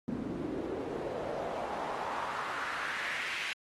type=noise with band-pass filter sweep; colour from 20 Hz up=pink; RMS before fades=-37 dBFS; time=0.08-3.53 s; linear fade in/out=0 ms; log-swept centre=240 to 2500 Hz; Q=2.5; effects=AAC 32 kbps